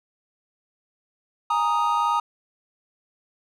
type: chord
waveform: triangle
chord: Ab suspended second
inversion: none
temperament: equal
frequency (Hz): 830.6 / 932.3 / 1244.5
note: Ab5 / Bb5 / Eb6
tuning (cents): 0 / 0 / 0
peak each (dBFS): -26 / -21 / -21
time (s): 1.5-2.2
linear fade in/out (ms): 5
effects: none